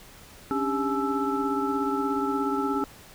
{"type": "tone cluster", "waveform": "sine", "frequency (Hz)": [274.8, 291.6, 399.2, 851, 1323], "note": ["C#4", "D4", "G4", "G#5", "E6"], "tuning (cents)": [-15, -12, 32, 42, 6], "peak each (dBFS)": [-28, -34, -30, -32, -30], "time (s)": [0.51, 2.84], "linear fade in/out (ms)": 0, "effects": ["pink hiss -49 dBFS RMS until 3.14 s"]}